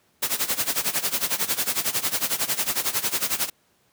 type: noise with tremolo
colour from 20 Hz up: white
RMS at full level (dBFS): -22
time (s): 0.22-3.5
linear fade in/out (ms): 10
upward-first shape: sine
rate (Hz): 11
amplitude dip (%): 85
effects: pink hiss -64 dBFS RMS until 3.92 s + high-pass 100 Hz 12 dB/octave

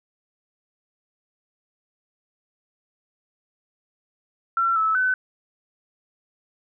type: tone with pitch steps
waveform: sine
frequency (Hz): 1355 / 1305 / 1511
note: E6 / E6 / F#6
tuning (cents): +47 / -18 / +36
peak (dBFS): -18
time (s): 4.57-5.14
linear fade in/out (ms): 2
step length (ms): 190
effects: none

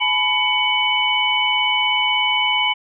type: tone cluster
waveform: sine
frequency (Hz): 855 / 992 / 2242 / 2994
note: A5 / B5 / C#7 / F#7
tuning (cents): -50 / +7 / +19 / +20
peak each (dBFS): -24 / -24 / -20 / -19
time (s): 0-2.74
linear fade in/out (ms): 20
effects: none

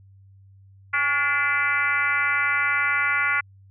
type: tone with frequency modulation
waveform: sine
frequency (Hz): 1731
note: A6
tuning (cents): -29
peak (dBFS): -19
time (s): 0.93-3.41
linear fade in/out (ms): 10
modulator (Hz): 303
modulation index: 1.9
effects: added 97 Hz sine -48 dBFS peak until 3.7 s

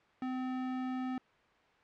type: tone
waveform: square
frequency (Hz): 256.7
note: C4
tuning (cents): -33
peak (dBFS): -35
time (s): 0.22-1.18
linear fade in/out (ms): 2
effects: white hiss -65 dBFS RMS until 1.83 s + low-pass 2000 Hz 12 dB/octave

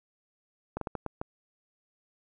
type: slowing click train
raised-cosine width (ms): 1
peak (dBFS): -19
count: 6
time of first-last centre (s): 0.77-1.215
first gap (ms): 43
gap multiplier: 1.37
effects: none

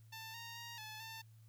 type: tone with pitch steps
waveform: 10% pulse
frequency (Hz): 890 / 928 / 937 / 864 / 894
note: A5 / A#5 / A#5 / A5 / A5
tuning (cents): +20 / -8 / +9 / -32 / +27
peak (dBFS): -39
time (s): 0.12-1.22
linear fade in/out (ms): 10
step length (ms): 220
effects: added 111 Hz sine -58 dBFS peak until 1.48 s + white hiss -75 dBFS RMS until 1.48 s

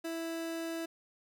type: tone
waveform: 30% pulse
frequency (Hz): 329.6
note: E4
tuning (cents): 0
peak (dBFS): -33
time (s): 0.04-0.86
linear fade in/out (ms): 10
effects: none

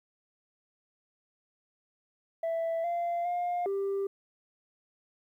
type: tone with pitch steps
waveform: sine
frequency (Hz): 661 / 690 / 707 / 394.3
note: E5 / F5 / F5 / G4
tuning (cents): +5 / -21 / +21 / +10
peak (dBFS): -26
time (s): 2.43-4.07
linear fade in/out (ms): 5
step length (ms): 410
effects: tanh soft clip ceiling -27 dBFS + 11-bit

